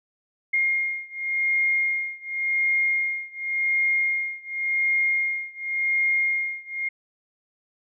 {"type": "beating tone pair", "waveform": "sine", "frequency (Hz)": [2131, 2131.9], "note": ["C7", "C7"], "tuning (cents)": [31, 32], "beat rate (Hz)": 0.9, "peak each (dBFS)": [-24, -25], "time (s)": [0.53, 6.89], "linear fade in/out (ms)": 10, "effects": []}